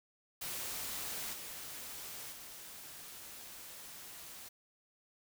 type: noise with level steps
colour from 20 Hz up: white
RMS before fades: -41 / -46 / -50 dBFS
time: 0.41-4.49 s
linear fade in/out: 10 ms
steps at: 1.33 / 2.32 s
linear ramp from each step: 5 ms
effects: none